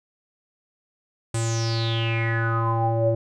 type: tone with low-pass filter sweep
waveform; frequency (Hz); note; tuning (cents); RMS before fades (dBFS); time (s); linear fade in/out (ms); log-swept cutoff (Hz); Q
square; 114.2; A#2; -35; -23; 1.34-3.15; 5; 8600 to 500; 8.7
effects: none